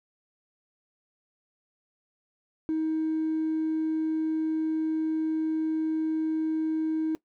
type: tone with hard clipping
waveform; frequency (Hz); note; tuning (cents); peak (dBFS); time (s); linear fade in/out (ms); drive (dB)
sine; 316.3; D#4; +29; -25; 2.69-7.15; 0; 1
effects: noise-tail reverb RT60 0.1 s tail -19 dB re dry